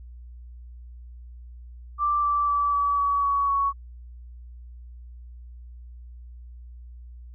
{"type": "tone with pitch steps", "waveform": "sine", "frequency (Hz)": [1174.7, 1164.6, 1154.5, 1144.6, 1134.7, 1124.9, 1115.2], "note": ["D6", "D6", "D6", "D6", "C#6", "C#6", "C#6"], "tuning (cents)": [0, -15, -30, -45, 40, 25, 10], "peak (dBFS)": -20, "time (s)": [1.98, 3.73], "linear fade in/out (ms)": 50, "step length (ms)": 250, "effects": ["added 60 Hz sine -40 dBFS peak until 7.34 s"]}